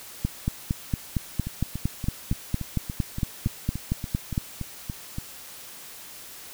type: two click trains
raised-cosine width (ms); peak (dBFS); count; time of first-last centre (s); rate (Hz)
5; -11 / -18; 19 / 14; 0.25-4.378 / 1.47-5.184; 4.36 / 3.5
effects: white hiss -43 dBFS RMS until 6.53 s